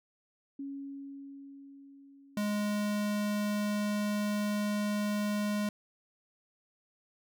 sine tone with exponential decay, 277.2 Hz, C#4, in tune, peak -36 dBFS, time 0.59-4.23 s, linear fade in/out 5 ms, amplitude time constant 790 ms
square tone, 207.7 Hz, G#3, in tune, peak -30 dBFS, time 2.37-5.69 s, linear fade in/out 2 ms
effects none

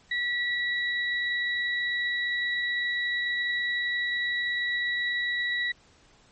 sine tone pair together, 1942 / 3884 Hz, B6 / B7, -30 / -30 cents, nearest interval octave, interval 1200 cents, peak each -26 / -33 dBFS, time 0.11-5.72 s, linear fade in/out 5 ms, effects pink hiss -59 dBFS RMS until 6.31 s + MP3 32 kbps

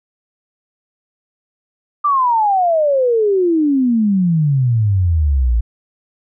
sine exponential sweep, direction down, 1197 to 55 Hz, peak -11 dBFS, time 2.04-5.61 s, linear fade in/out 10 ms, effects none

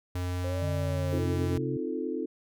square tone, 89.9 Hz, F#2, 49 cents flat, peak -30 dBFS, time 0.15-1.58 s, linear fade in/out 5 ms
sine exponential two-way sweep, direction up then down, 523.3 to 605 to 523.3 Hz, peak -34 dBFS, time 0.44-1.19 s, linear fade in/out 5 ms, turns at 0.67 s
sine tone with pitch glide, 146.83 to 133.87 Hz, D3 to C3, 0 to +40 cents, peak -32 dBFS, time 0.62-1.77 s, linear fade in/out 5 ms, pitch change -160 cents, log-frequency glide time 1.13-1.21 s
sine chord, F dominant seventh, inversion second, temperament equal with one note detuned, 261.6 / 312.2 / 349.2 / 440 Hz, C4 / Eb4 / F4 / A4, 0 / +6 / 0 / 0 cents, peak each -35 dBFS, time 1.12-2.26 s, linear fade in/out 10 ms
effects none

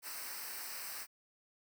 white noise with comb filter, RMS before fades -44 dBFS, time 0.02-1.07 s, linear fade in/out 50 ms, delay 0.29 ms, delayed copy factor -0.75, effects none

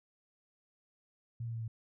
sine tone with pitch steps, 117 / 115.52 / 114.06 / 112.62 Hz, A#2 / A#2 / A#2 / A2, +7 / -15 / -37 / +41 cents, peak -36 dBFS, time 1.4-1.68 s, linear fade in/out 5 ms, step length 70 ms, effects none

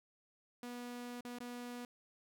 sawtooth tone with dropouts, 243.4 Hz, B3, 25 cents flat, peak -40 dBFS, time 0.63-1.85 s, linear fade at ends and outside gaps 2 ms, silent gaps 1.208-1.249 / 1.386-1.404 s, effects none

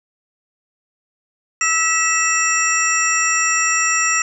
sine tone cluster, 1309 / 1949 / 2639 / 5700 / 7340 Hz, E6 / B6 / E7 / F8 / A#8, -13 / -23 / +1 / +34 / -28 cents, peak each -21 dBFS, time 1.61-4.22 s, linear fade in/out 2 ms, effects none

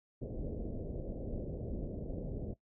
pink low-pass noise, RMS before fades -40 dBFS, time 0.21-2.54 s, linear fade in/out 10 ms, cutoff 590 Hz, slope 48 dB/octave, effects noise-tail reverb RT60 0.1 s tail -17 dB re dry

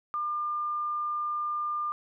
sine tone, 1200 Hz, D6, 37 cents sharp, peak -28 dBFS, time 0.14-1.92 s, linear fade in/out 0 ms, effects none

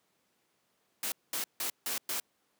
white noise bursts at uneven times, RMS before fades -34 dBFS, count 5, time 1.03-1.12 / 1.33-1.44 / 1.6-1.7 / 1.86-1.98 / 2.09-2.2 s, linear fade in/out 2 ms, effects pink hiss -74 dBFS RMS until 2.59 s + high-pass 200 Hz 12 dB/octave

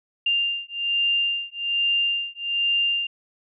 sine beating tone pair, 2794 / 2795.2 Hz, F7 / F7, 0 / +1 cents, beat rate 1.2 Hz, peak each -24 dBFS, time 0.26-3.07 s, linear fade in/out 5 ms, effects none

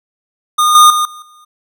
square tone with level steps, 1222 Hz, D#6, 32 cents flat, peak -9 / -3 / -12 / -31 / -41 dBFS, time 0.58-1.45 s, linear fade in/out 10 ms, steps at 0.75 / 0.9 / 1.05 / 1.22 s, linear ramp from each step 2 ms, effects none

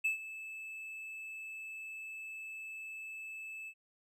triangle tone with ADSR envelope, 2619 Hz, E7, 12 cents flat, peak -26 dBFS, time 0.04-3.74 s, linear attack 13 ms, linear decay 120 ms, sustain -15 dB, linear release 62 ms, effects none

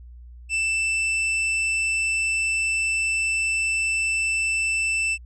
45% pulse tone, 2655 Hz, E7, 12 cents sharp, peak -21 dBFS, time 0.49-5.18 s, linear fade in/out 50 ms, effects added 60 Hz sine -40 dBFS peak until 5.25 s + resampled to 22050 Hz

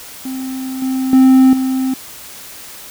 triangle tone with level steps, 261.6 Hz, C4, in tune, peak -19 / -13 / -3 / -12 dBFS, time 0.25-1.94 s, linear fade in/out 5 ms, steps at 0.82 / 1.13 / 1.53 s, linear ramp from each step 2 ms, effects white hiss -34 dBFS RMS until 2.9 s

